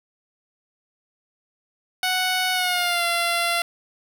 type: tone with pitch glide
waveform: 10% pulse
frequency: 740 to 686.5 Hz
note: F#5 to F5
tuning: 0 to -30 cents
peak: -12 dBFS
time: 2.03-3.62 s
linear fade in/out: 2 ms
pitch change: -130 cents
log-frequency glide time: 2.53-3.05 s
effects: none